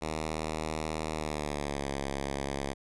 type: tone with pitch glide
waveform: 5% pulse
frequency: 78.3 to 69.36 Hz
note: D#2 to C#2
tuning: +11 to +2 cents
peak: -21 dBFS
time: 0.01-2.74 s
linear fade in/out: 20 ms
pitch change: -209 cents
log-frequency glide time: 1.13-1.87 s
effects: resampled to 24000 Hz